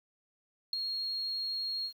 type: tone with ADSR envelope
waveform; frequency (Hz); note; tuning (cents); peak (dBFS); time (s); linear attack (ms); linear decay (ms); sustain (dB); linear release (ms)
sine; 4272; C8; +35; -23; 0.73-1.93; 3; 6; -9; 83
effects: tanh soft clip ceiling -24 dBFS + 10-bit